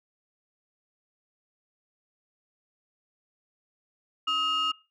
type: tone pair together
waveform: sine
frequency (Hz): 1271.1 / 2837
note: D#6 / F7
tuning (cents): +37 / +27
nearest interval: octave + major second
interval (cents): 1390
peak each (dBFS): -25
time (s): 4.27-4.72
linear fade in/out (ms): 10
effects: noise-tail reverb RT60 0.3 s tail -21 dB re dry + tanh soft clip ceiling -21 dBFS